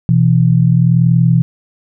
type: tone pair together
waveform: sine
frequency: 125.26 / 166.2 Hz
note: B2 / E3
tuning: +25 / +15 cents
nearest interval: perfect fourth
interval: 490 cents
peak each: -10 dBFS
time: 0.09-1.42 s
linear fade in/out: 0 ms
effects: none